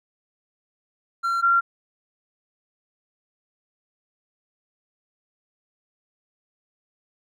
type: tone pair in turn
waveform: triangle / sine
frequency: 1369 / 1376.9 Hz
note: F6 / F6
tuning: -35 / -25 cents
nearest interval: unison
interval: 10 cents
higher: second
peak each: -19 / -15 dBFS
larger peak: second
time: 1.23-1.42 / 1.42-1.61 s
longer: neither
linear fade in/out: 20 ms
effects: none